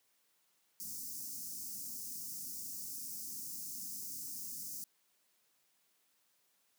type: band-stop noise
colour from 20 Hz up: white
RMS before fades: -44 dBFS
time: 0.8-4.84 s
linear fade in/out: 0 ms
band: 300 to 5100 Hz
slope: 48 dB/octave
effects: white hiss -75 dBFS RMS until 6.78 s + high-pass 150 Hz 12 dB/octave